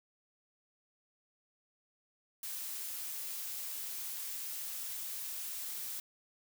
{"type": "noise", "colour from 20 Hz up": "blue", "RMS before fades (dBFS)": -41, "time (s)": [2.43, 6], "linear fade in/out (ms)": 2, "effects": []}